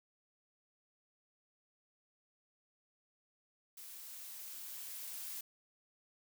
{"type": "noise with level ramp", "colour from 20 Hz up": "blue", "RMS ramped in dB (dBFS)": [-51, -44], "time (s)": [3.77, 5.41], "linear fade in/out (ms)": 5, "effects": []}